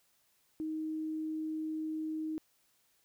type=tone; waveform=sine; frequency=313.7 Hz; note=D#4; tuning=14 cents sharp; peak=-34 dBFS; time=0.6-2.38 s; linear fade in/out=0 ms; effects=white hiss -72 dBFS RMS until 3.04 s